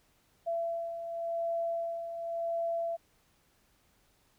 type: beating tone pair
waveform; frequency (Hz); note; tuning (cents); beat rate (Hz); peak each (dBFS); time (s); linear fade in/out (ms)
sine; 672 / 672.91; E5 / E5; +33 / +35; 0.91; -40 / -32; 0.46-2.97; 20
effects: pink hiss -69 dBFS RMS until 4.38 s